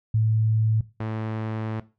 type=tone pair in turn; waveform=sine / sawtooth; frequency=110 / 110 Hz; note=A2 / A2; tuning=0 / 0 cents; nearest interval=unison; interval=0 cents; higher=neither; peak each=-18 / -23 dBFS; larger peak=first; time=0.14-0.81 / 1-1.8 s; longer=second; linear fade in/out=5 ms; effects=noise-tail reverb RT60 0.3 s tail -17 dB re dry + low-pass 2000 Hz 12 dB/octave